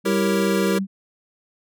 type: tone with pitch glide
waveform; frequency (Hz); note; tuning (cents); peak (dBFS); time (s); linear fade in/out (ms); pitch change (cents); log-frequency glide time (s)
sine; 196 to 193.64; G3 to G3; 0 to -21; -21; 0.04-0.87; 50; -21; 0.25-0.59
type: chord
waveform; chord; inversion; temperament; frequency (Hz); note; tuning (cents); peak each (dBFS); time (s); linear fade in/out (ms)
square; E diminished seventh; none; equal; 329.6 / 392 / 466.2 / 554.4; E4 / G4 / Bb4 / Db5; 0 / 0 / 0 / 0; -26 / -25 / -25 / -30; 0.05-0.79; 10
effects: none